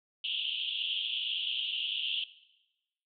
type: band-pass noise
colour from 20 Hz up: white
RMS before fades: -34 dBFS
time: 0.24-2.24 s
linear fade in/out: 2 ms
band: 2800 to 3400 Hz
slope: 96 dB/octave
effects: noise-tail reverb RT60 1.0 s tail -18 dB re dry